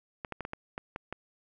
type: clicks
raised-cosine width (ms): 0.5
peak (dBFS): -21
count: 8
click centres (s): 0.248 / 0.323 / 0.407 / 0.451 / 0.534 / 0.779 / 0.961 / 1.126
effects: none